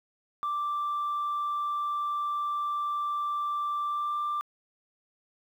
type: tone with pitch glide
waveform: sine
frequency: 1174.7 to 1183.6 Hz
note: D6 to D6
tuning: 0 to +13 cents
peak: -26 dBFS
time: 0.43-4.41 s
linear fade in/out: 0 ms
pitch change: +13 cents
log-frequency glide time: 3.86-4.18 s
effects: tanh soft clip ceiling -25 dBFS + 10-bit